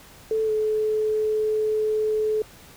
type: tone with pitch glide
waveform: sine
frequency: 440 to 430.9 Hz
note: A4 to A4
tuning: 0 to -36 cents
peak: -20 dBFS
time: 0.31-2.42 s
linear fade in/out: 2 ms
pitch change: -36 cents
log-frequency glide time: 0.45-0.51 s
effects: pink hiss -48 dBFS RMS until 2.76 s